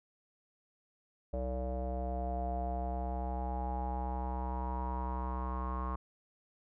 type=tone with low-pass filter sweep; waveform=square; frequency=63.5 Hz; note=B1; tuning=49 cents sharp; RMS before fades=-36 dBFS; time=1.33-5.96 s; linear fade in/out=5 ms; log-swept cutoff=600 to 1100 Hz; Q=9.2; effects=none